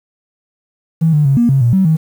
triangle tone with pitch steps, 162.3 / 149.4 / 137.3 / 237.1 / 135.8 / 119 / 190.6 / 159 Hz, E3 / D3 / C#3 / A#3 / C#3 / A#2 / G3 / D#3, -27 / +30 / -16 / +30 / -35 / +36 / -48 / +38 cents, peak -4 dBFS, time 1.01-1.97 s, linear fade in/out 20 ms, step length 120 ms, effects tanh soft clip ceiling -6 dBFS + 7-bit

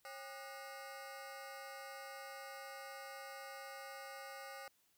20% pulse ring-modulated tone, 673 Hz, E5, 36 cents sharp, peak -40 dBFS, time 0.05-4.68 s, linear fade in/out 0 ms, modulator 128 Hz, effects white hiss -75 dBFS RMS until 4.97 s

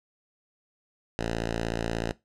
5% pulse tone, 56.6 Hz, A1, 50 cents sharp, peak -17 dBFS, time 1.19-2.12 s, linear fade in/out 0 ms, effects noise-tail reverb RT60 0.2 s tail -19 dB re dry + low-pass 7000 Hz 12 dB/octave

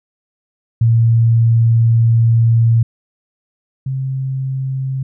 sine tone pair in turn, 115.1 / 132.9 Hz, A#2 / C3, -22 / +27 cents, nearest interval major second, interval 249 cents, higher second, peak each -8 / -17 dBFS, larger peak first, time 0.81-2.83 / 3.86-5.03 s, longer first, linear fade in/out 5 ms, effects none

